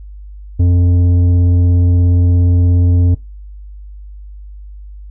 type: tone with tanh clipping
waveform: sine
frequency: 88.3 Hz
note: F2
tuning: 20 cents sharp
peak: -9 dBFS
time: 0.59-3.15 s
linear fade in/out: 10 ms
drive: 9 dB
effects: noise-tail reverb RT60 0.2 s tail -19 dB re dry + added 50 Hz sine -29 dBFS peak until 5.1 s